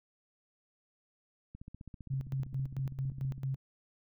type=click train; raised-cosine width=5 ms; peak=-34 dBFS; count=29; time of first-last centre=1.55-3.38 s; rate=15.3 Hz
type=tone with tremolo; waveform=sine; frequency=134 Hz; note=C3; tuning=42 cents sharp; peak=-31 dBFS; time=2.1-3.56 s; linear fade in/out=10 ms; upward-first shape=square; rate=4.5 Hz; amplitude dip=75%
effects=none